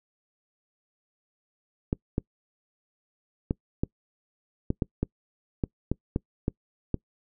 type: clicks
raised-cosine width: 3 ms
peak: -12 dBFS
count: 12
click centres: 1.929 / 2.181 / 3.509 / 3.835 / 4.704 / 4.822 / 5.03 / 5.638 / 5.916 / 6.161 / 6.481 / 6.943 s
effects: noise-tail reverb RT60 0.1 s tail -25 dB re dry